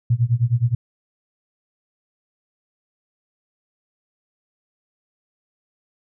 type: tone with tremolo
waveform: sine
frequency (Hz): 119.1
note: A#2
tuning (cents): +38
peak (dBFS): -12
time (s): 0.1-0.75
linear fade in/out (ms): 5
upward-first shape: sine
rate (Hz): 9.6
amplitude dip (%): 95
effects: none